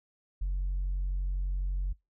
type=tone; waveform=sine; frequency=46.01 Hz; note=F#1; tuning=9 cents flat; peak=-26 dBFS; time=0.41-1.93 s; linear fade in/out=10 ms; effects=noise-tail reverb RT60 0.2 s tail -24 dB re dry + tanh soft clip ceiling -26 dBFS